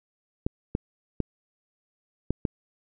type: clicks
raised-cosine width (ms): 3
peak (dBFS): -12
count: 5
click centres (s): 0.465 / 0.751 / 1.203 / 2.306 / 2.452
effects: none